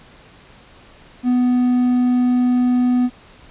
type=tone; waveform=triangle; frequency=248.1 Hz; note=B3; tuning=8 cents sharp; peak=-11 dBFS; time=1.23-3.1 s; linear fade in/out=50 ms; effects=pink hiss -46 dBFS RMS until 3.5 s + resampled to 8000 Hz